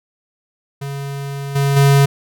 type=tone with level steps; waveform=square; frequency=139.6 Hz; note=C#3; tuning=13 cents sharp; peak=-24 / -14 / -9 dBFS; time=0.81-2.06 s; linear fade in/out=10 ms; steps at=1.55 / 1.76 s; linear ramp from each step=10 ms; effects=none